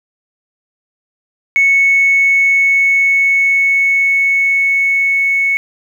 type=tone with level ramp; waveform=sine; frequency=2209 Hz; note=C#7; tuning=7 cents flat; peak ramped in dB=-6 to -10 dBFS; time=1.56-5.57 s; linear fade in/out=0 ms; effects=tanh soft clip ceiling -3 dBFS + 7-bit